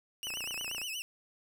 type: tone with vibrato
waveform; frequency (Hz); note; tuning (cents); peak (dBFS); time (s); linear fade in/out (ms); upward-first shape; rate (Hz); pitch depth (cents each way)
sawtooth; 2773; F7; -13; -33; 0.23-1.02; 0; sine; 8.4; 150
type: click train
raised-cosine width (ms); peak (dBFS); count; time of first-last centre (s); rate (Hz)
0.5; -30; 17; 0.27-0.816; 29.3
effects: none